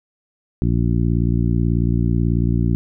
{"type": "harmonic tone", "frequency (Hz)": 58.27, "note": "A#1", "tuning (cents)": 0, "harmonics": [1, 2, 3, 4, 5, 6], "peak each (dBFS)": [-20, -19, -21, -26, -26, -30], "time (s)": [0.62, 2.75], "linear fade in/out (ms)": 0, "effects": []}